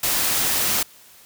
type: noise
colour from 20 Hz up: white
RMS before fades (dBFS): -21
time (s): 0.03-0.83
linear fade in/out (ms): 5
effects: white hiss -49 dBFS RMS until 1.25 s